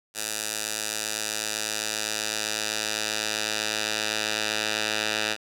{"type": "tone with band-pass filter sweep", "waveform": "10% pulse", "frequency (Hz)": 107.8, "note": "A2", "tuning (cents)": -35, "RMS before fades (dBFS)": -29, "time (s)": [0.14, 5.37], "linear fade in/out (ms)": 50, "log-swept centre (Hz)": [8200, 3500], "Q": 0.9, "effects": []}